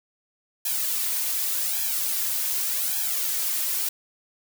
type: noise with flanger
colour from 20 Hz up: blue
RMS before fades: -26 dBFS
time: 0.65-3.89 s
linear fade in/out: 5 ms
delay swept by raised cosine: 1.2 to 3.3 ms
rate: 0.86 Hz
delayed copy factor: +1
effects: none